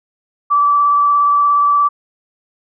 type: tone with vibrato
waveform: sine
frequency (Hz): 1158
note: D6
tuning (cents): -25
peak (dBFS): -9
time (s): 0.5-1.89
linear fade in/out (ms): 20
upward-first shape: square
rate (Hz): 17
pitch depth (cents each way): 8
effects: none